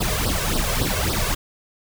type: noise with flanger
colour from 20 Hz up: pink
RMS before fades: -22 dBFS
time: 0-1.35 s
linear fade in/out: 10 ms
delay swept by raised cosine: 0.21 to 1.91 ms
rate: 3.6 Hz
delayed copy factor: +0.9
effects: none